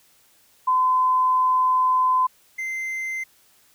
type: tone pair in turn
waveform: sine / triangle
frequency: 1021 / 2077 Hz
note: C6 / C7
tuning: -43 / -13 cents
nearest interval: octave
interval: 1230 cents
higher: second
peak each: -16 / -24 dBFS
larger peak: first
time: 0.67-2.27 / 2.58-3.24 s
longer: first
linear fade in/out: 10 ms
effects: white hiss -58 dBFS RMS until 3.74 s